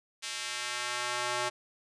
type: tone with high-pass filter sweep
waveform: square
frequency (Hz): 122.4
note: B2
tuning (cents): -15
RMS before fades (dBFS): -34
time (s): 0.22-1.5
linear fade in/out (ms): 20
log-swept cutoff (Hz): 2900 to 690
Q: 0.79
effects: resampled to 22050 Hz